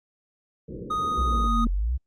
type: low-pass noise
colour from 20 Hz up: white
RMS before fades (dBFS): -37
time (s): 0.68-1.48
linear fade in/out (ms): 10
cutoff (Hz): 510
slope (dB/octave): 96
type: tone with exponential growth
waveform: sine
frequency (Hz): 231.3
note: A#3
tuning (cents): -13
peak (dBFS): -21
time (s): 0.7-1.67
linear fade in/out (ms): 2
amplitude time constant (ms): 210
type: tone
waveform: triangle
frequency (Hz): 1244.5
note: D#6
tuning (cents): 0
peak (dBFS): -22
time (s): 0.9-1.65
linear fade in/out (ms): 10
type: linear two-way sweep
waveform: sine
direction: down then up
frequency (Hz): 67 to 40.73 to 67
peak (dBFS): -22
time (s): 1.17-1.98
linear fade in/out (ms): 20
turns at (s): 1.67
effects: Opus 32 kbps